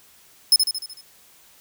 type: tone with echo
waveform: sawtooth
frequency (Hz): 5180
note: E8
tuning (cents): -31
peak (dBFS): -8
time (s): 0.52-0.56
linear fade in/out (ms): 2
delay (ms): 75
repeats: 6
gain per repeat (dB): -5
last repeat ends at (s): 1.01
effects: white hiss -53 dBFS RMS until 1.6 s